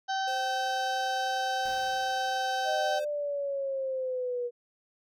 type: harmonic tone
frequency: 771 Hz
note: G5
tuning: 29 cents flat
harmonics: 1 / 2 / 4 / 5 / 6 / 7 / 8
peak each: -29 / -35 / -41 / -43 / -45 / -46 / -47 dBFS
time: 0.08-3 s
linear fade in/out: 20 ms
type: tone with pitch glide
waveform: square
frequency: 524 to 518.9 Hz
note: C5 to C5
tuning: +2 to -14 cents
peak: -38 dBFS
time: 0.27-3.05 s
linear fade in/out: 10 ms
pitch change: -16 cents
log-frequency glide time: 2.04-2.93 s
type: noise with exponential decay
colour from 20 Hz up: pink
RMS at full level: -49 dBFS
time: 1.65-3.22 s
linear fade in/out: 5 ms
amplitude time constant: 340 ms
type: linear sweep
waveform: sine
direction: down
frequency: 625 to 479.9 Hz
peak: -29 dBFS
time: 2.64-4.51 s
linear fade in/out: 50 ms
effects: none